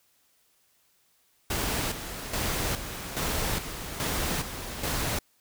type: noise with tremolo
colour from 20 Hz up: pink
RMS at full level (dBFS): -29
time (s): 1.5-5.19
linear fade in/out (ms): 5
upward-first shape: square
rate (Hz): 1.2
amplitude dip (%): 60
effects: white hiss -67 dBFS RMS until 5.4 s